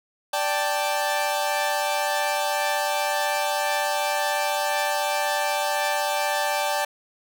sawtooth chord, D suspended fourth, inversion none, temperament equal, 587.3 / 784 / 880 Hz, D5 / G5 / A5, 0 / 0 / 0 cents, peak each -23 dBFS, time 0.33-6.85 s, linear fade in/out 5 ms, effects none

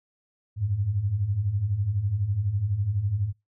sine beating tone pair, 92.4 / 104.4 Hz, F#2 / G#2, -2 / +10 cents, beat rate 12 Hz, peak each -30 / -24 dBFS, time 0.56-3.33 s, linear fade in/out 50 ms, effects noise-tail reverb RT60 0.2 s tail -24 dB re dry

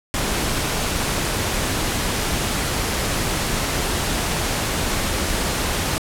pink noise, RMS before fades -22 dBFS, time 0.14-5.98 s, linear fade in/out 0 ms, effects low-pass 12000 Hz 12 dB/octave

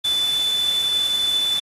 sine tone in noise, 3499 Hz, A7, 10 cents flat, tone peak -18 dBFS, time 0.04-1.6 s, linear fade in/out 10 ms, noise white, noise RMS -32 dBFS, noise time 0.04-1.6 s, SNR +11 dB, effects AAC 32 kbps

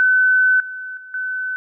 sine tone with level steps, 1513 Hz, F#6, 38 cents sharp, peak -11 / -27 / -35 / -21 dBFS, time 0-1.56 s, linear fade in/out 0 ms, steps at 0.6 / 0.97 / 1.14 s, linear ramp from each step 2 ms, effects none

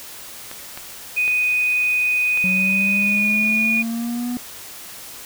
clicks, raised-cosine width 0.3 ms, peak -17 dBFS, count 4, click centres 0.514 / 0.775 / 1.279 / 2.374 s
sine tone with pitch glide, 2489 to 2448 Hz, D#7 to D#7, 0 to -29 cents, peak -16 dBFS, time 1.16-3.83 s, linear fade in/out 20 ms, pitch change -29 cents, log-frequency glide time 2.94-3.28 s
triangle exponential sweep, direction up, 185 to 246.9 Hz, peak -20 dBFS, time 2.44-4.37 s, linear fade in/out 0 ms
effects white hiss -37 dBFS RMS until 5.25 s

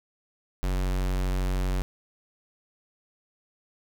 square tone, 46.34 Hz, F#1, 3 cents sharp, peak -25 dBFS, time 0.63-1.82 s, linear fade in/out 0 ms, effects none

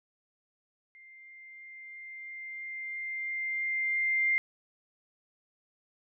sine tone with level ramp, 2099 Hz, C7, 5 cents sharp, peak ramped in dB -51 to -23 dBFS, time 0.95-4.38 s, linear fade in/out 0 ms, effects none

